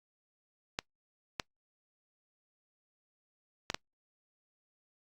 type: clicks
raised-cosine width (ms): 0.2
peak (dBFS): -14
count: 4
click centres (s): 0.789 / 1.398 / 3.701 / 3.745
effects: noise-tail reverb RT60 0.1 s tail -26 dB re dry + Opus 48 kbps